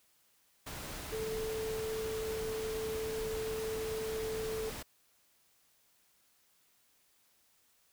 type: tone in noise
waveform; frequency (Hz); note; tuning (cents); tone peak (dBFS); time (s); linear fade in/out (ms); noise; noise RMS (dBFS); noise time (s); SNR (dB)
sine; 439.8; A4; -1; -35; 1.12-4.7; 10; pink; -43; 0.66-4.83; +5
effects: white hiss -70 dBFS RMS until 7.92 s